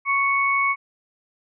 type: tone pair together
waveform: sine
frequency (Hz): 1108.7 / 2217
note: C#6 / C#7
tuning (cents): 0 / 0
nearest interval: octave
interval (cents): 1200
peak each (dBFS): -21 / -20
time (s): 0.05-0.76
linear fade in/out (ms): 50
effects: none